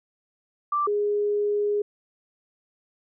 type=tone pair in turn; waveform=sine; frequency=1174.7 / 413.3 Hz; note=D6 / G#4; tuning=0 / -8 cents; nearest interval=octave + tritone; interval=1808 cents; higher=first; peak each=-21 dBFS; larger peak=neither; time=0.72-0.87 / 0.87-1.82 s; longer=second; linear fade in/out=5 ms; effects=none